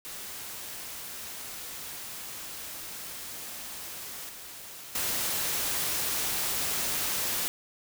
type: noise with level steps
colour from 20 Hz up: white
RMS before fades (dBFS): -40 / -44 / -30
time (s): 0.05-7.48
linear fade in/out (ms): 0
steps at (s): 4.29 / 4.95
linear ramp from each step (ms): 2
effects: none